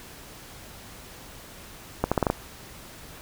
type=accelerating click train; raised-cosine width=1 ms; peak=-7 dBFS; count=6; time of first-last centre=2.04-2.301 s; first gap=76 ms; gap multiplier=0.81; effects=pink hiss -45 dBFS RMS until 3.21 s